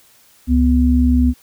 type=tone pair together; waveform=sine; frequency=69.5 / 248 Hz; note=C#2 / B3; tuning=+5 / +7 cents; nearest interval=octave + minor seventh; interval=2202 cents; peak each=-13 dBFS; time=0.47-1.34 s; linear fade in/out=50 ms; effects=white hiss -51 dBFS RMS until 1.42 s